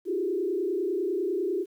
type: tone with frequency modulation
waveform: sine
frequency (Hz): 370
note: F#4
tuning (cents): 0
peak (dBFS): -25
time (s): 0.05-1.66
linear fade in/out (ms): 50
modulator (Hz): 30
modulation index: 1.4
effects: 10-bit